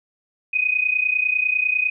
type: tone pair together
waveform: sine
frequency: 2482 / 2512 Hz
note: D#7 / D#7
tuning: -5 / +16 cents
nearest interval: unison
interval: 21 cents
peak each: -21 / -20 dBFS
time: 0.53-1.9 s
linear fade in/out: 10 ms
effects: none